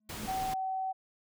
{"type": "tone with exponential growth", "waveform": "triangle", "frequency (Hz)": 214, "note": "A3", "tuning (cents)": -48, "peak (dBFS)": -35, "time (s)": [0, 0.26], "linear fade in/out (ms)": 5, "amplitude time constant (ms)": 55}
{"type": "noise", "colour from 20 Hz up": "pink", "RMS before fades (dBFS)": -41, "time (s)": [0.09, 0.54], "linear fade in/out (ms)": 5}
{"type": "tone", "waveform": "sine", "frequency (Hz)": 760, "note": "F#5", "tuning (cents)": 46, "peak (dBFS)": -31, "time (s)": [0.27, 0.93], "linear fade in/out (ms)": 20}
{"effects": []}